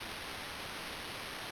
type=noise with sample-and-hold; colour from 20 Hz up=violet; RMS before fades=-43 dBFS; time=0-1.51 s; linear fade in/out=10 ms; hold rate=7350 Hz; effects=low-pass 12000 Hz 12 dB/octave